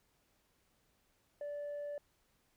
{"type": "tone", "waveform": "sine", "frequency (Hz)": 582, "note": "D5", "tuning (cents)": -16, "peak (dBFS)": -37, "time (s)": [1.41, 1.98], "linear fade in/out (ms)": 2, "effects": ["tanh soft clip ceiling -38 dBFS", "pink hiss -75 dBFS RMS until 2.56 s"]}